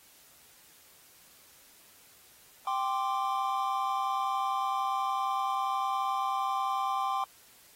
triangle chord, G suspended fourth, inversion none, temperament just, 784 / 1045.3 / 1176 Hz, G5 / C6 / D6, 0 / -2 / +2 cents, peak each -30 / -30 / -32 dBFS, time 2.67-7.24 s, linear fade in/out 2 ms, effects white hiss -58 dBFS RMS until 7.75 s + AAC 48 kbps

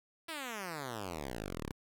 5% pulse exponential sweep, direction down, 340 to 31.85 Hz, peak -28 dBFS, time 0.28-1.72 s, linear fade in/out 10 ms, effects 10-bit

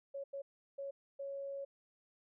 sine tone bursts at uneven times, 554.4 Hz, C#5, in tune, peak -40 dBFS, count 4, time 0.14-0.24 / 0.33-0.42 / 0.78-0.91 / 1.19-1.65 s, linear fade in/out 10 ms, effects none

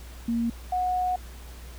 sine tone pair in turn, 232.6 / 731 Hz, A#3 / F#5, -4 / -21 cents, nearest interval octave + minor sixth, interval 1983 cents, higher second, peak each -23 dBFS, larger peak neither, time 0.28-0.5 / 0.72-1.16 s, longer second, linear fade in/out 5 ms, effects added 60 Hz sine -40 dBFS peak until 1.78 s + pink hiss -49 dBFS RMS until 1.78 s

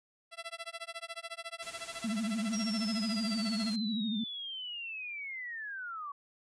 10% pulse tone with tremolo, 670 Hz, E5, 28 cents sharp, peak -29 dBFS, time 0.31-3.73 s, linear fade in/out 50 ms, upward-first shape sine, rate 14 Hz, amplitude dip 100%
white noise, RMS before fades -46 dBFS, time 1.62-3.76 s, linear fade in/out 5 ms
sine tone with vibrato, 217.3 Hz, A3, 21 cents flat, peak -31 dBFS, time 2.04-4.24 s, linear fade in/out 5 ms, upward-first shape sine, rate 13 Hz, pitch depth 130 cents each way
sine linear sweep, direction down, 5680 to 1108.7 Hz, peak -38 dBFS, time 2.53-6.12 s, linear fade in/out 5 ms
effects resampled to 22050 Hz

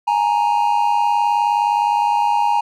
triangle tone pair together, 832.9 / 932.3 Hz, G#5 / A#5, +5 / 0 cents, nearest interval major second, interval 195 cents, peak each -15 dBFS, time 0.07-2.61 s, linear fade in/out 10 ms, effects none

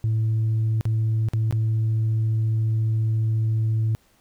sine tone with dropouts, 110.7 Hz, A2, 11 cents sharp, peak -17 dBFS, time 0.04-3.95 s, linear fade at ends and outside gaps 0 ms, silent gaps 0.81-0.854 / 1.286-1.335 / 1.51-1.525 s, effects tanh soft clip ceiling -17 dBFS + pink hiss -61 dBFS RMS until 4.2 s

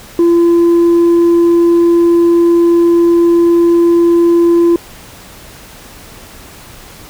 sine tone with tanh clipping, 341 Hz, F4, 41 cents flat, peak -6 dBFS, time 0.19-4.76 s, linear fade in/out 2 ms, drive 2 dB, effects pink hiss -35 dBFS RMS until 7.09 s

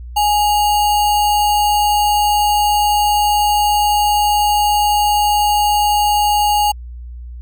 sine tone with sample-and-hold, 831 Hz, G#5, 1 cent sharp, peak -11 dBFS, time 0.16-6.72 s, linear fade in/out 10 ms, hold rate 3675 Hz, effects added 60 Hz sine -28 dBFS peak until 7.41 s

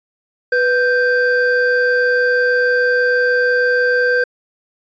triangle tone pair together, 493.9 / 1568 Hz, B4 / G6, 0 / 0 cents, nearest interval octave + minor sixth, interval 2000 cents, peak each -13 dBFS, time 0.52-4.24 s, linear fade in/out 5 ms, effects resampled to 16000 Hz

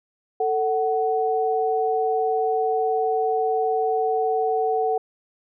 sine tone pair together, 444.1 / 746.9 Hz, A4 / F#5, +16 / +16 cents, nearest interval major sixth, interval 900 cents, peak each -22 dBFS, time 0.4-4.98 s, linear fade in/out 5 ms, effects none

